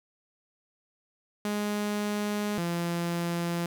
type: tone pair in turn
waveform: sawtooth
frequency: 207.7 / 171.31 Hz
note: G#3 / F3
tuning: 0 / -33 cents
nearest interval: minor third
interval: 333 cents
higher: first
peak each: -24 dBFS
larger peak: neither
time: 1.45-2.58 / 2.58-3.66 s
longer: first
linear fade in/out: 2 ms
effects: 9-bit